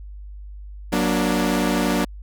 sawtooth chord, Gb augmented, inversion none, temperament equal with one note detuned, 185 / 236.7 / 293.7 Hz, Gb3 / Bb3 / D4, 0 / +27 / 0 cents, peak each -19 dBFS, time 0.92-2.05 s, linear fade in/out 10 ms, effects added 50 Hz sine -34 dBFS peak until 2.22 s

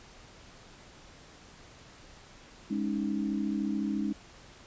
sine chord, Ab suspended fourth, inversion none, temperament equal, 207.7 / 277.2 / 311.1 Hz, Ab3 / Db4 / Eb4, 0 / 0 / 0 cents, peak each -31 / -34 / -34 dBFS, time 2.7-4.13 s, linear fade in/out 10 ms, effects pink hiss -53 dBFS RMS until 4.66 s + resampled to 16000 Hz

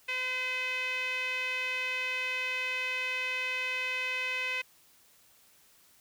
sawtooth tone with band-pass filter, 510 Hz, C5, 44 cents flat, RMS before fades -33 dBFS, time 0.08-4.62 s, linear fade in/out 10 ms, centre 2400 Hz, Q 5.8, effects white hiss -62 dBFS RMS until 6 s

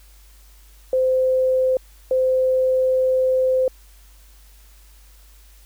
sine tone pair in turn, 517 / 517 Hz, C5 / C5, -21 / -21 cents, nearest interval unison, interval 0 cents, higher neither, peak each -15 dBFS, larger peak neither, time 0.93-1.77 / 2.11-3.68 s, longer second, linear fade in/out 2 ms, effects added 50 Hz sine -46 dBFS peak until 5.65 s + white hiss -54 dBFS RMS until 5.65 s

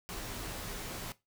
pink noise with comb filter, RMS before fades -41 dBFS, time 0.09-1.12 s, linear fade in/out 0 ms, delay 14 ms, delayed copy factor -0.5, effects noise-tail reverb RT60 0.2 s tail -17 dB re dry

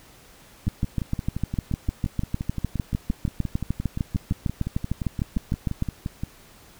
two click trains, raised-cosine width 5 ms, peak -11 / -15 dBFS, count 35 / 33, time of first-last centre 0.68-5.824 / 0.67-6.235 s, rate 6.61 / 5.75 Hz, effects pink hiss -51 dBFS RMS until 6.79 s

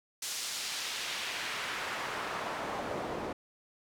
pink noise with band-pass filter sweep, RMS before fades -37 dBFS, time 0.22-3.33 s, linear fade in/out 5 ms, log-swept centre 6700 to 460 Hz, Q 0.9, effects none

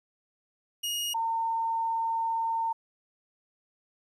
sawtooth / sine tone pair in turn, 2872 / 908.8 Hz, F7 / A#5, +48 / -44 cents, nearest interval octave + minor sixth, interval 1992 cents, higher first, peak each -26 dBFS, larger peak neither, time 0.83-1.14 / 1.14-2.73 s, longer second, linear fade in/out 10 ms, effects resampled to 32000 Hz + 11-bit

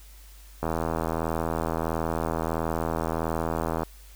click train, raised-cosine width 1 ms, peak -13 dBFS, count 262, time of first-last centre 0.63-3.832 s, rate 81.5 Hz, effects added 50 Hz sine -46 dBFS peak until 4.15 s + white hiss -54 dBFS RMS until 4.15 s

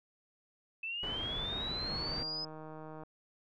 sine linear sweep, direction up, 2615 to 5080 Hz, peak -36 dBFS, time 0.83-2.45 s, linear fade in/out 5 ms
pink low-pass noise, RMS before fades -42 dBFS, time 1.03-2.23 s, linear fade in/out 2 ms, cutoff 1900 Hz, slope 12 dB/octave
click train, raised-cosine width 1 ms, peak -34 dBFS, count 178, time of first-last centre 1.9-3.035 s, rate 156 Hz
effects none

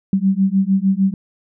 sine beating tone pair, 189.9 / 196.5 Hz, F#3 / G3, +45 / +4 cents, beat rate 6.6 Hz, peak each -16 dBFS, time 0.13-1.14 s, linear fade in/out 2 ms, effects none

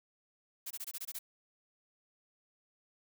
blue noise bursts, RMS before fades -41 dBFS, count 8, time 0.66-1.19 s, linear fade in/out 10 ms, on 47 ms, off 22 ms, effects none

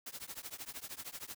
white noise with tremolo, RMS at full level -42 dBFS, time 0.06-1.35 s, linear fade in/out 5 ms, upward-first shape triangle, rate 13 Hz, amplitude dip 100%, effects none

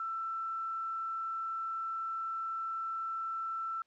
sine tone with quantisation, 1334 Hz, E6, 20 cents sharp, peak -34 dBFS, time 0-3.82 s, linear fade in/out 2 ms, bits 10, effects white hiss -75 dBFS RMS until 3.86 s + low-pass 4000 Hz 12 dB/octave

